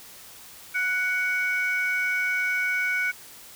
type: tone pair together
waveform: sine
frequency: 1480 / 2240 Hz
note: F#6 / C#7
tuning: 0 / +18 cents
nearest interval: perfect fifth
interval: 718 cents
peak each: -24 dBFS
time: 0.74-3.12 s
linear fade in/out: 20 ms
effects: tanh soft clip ceiling -18 dBFS + white hiss -46 dBFS RMS until 3.55 s